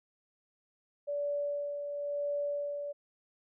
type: tone with tremolo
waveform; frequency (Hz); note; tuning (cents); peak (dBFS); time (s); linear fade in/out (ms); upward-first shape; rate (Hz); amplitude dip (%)
sine; 577; D5; -31; -30; 1.07-2.93; 20; sine; 0.97; 45
effects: none